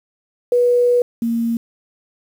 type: tone pair in turn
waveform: sine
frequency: 487.4 / 231.6 Hz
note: B4 / A#3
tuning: -23 / -11 cents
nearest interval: octave + minor second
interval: 1288 cents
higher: first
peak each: -11 / -16 dBFS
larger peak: first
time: 0.52-1.02 / 1.22-1.57 s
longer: first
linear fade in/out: 2 ms
effects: 7-bit